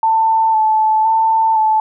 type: tone with vibrato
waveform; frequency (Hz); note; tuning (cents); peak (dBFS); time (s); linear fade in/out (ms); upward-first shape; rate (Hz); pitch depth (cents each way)
sine; 881; A5; +2; -10; 0.03-1.8; 2; square; 0.98; 20
effects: none